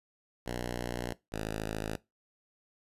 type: tone pair in turn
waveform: 5% pulse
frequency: 60.4 / 53.81 Hz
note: B1 / A1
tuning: -38 / -38 cents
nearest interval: major second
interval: 200 cents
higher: first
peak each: -23 dBFS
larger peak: neither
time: 0.46-1.13 / 1.32-1.96 s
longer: first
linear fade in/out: 5 ms
effects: noise-tail reverb RT60 0.2 s tail -20 dB re dry + resampled to 32000 Hz